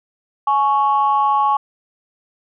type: tone pair together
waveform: sine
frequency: 842.3 / 1108.7 Hz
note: G#5 / C#6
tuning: +24 / 0 cents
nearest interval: perfect fourth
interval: 476 cents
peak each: -15 dBFS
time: 0.47-1.57 s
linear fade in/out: 5 ms
effects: tanh soft clip ceiling -6 dBFS